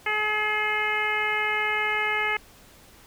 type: harmonic tone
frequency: 425.1 Hz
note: G#4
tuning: 40 cents sharp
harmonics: 1 / 2 / 3 / 4 / 5 / 6 / 7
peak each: -34 / -31 / -32 / -30 / -26 / -33 / -37 dBFS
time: 0.06-2.37 s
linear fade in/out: 5 ms
effects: pink hiss -52 dBFS RMS until 3.06 s